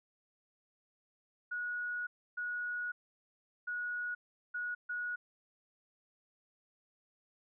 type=tone bursts at uneven times; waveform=sine; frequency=1457 Hz; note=F#6; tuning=27 cents flat; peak=-35 dBFS; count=5; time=1.51-2.07 / 2.37-2.92 / 3.67-4.15 / 4.54-4.75 / 4.89-5.16 s; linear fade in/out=10 ms; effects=none